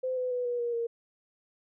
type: tone with pitch steps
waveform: sine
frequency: 514 / 504 / 494.2 / 484.6 / 475.2 / 465.9 Hz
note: C5 / B4 / B4 / B4 / A#4 / A#4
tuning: -31 / +35 / +1 / -33 / +33 / -1 cents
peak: -28 dBFS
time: 0.03-0.87 s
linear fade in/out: 10 ms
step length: 140 ms
effects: none